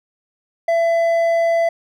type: tone with hard clipping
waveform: sine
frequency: 670 Hz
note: E5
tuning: 28 cents sharp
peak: -15 dBFS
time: 0.68-1.69 s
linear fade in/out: 5 ms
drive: 5 dB
effects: none